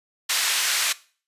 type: band-pass noise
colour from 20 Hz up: pink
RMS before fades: -23 dBFS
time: 0.29-0.93 s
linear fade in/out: 10 ms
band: 1900 to 11000 Hz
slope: 12 dB/octave
effects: noise-tail reverb RT60 0.4 s tail -19 dB re dry + resampled to 32000 Hz